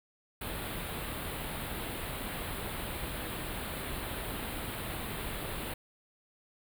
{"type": "band-stop noise", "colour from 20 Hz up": "pink", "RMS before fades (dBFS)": -38, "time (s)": [0.41, 5.74], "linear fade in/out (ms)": 5, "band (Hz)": [4100, 8800], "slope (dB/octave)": 48, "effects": []}